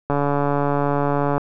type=click train; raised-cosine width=1 ms; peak=-7 dBFS; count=184; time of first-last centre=0.1-1.38 s; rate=143 Hz; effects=none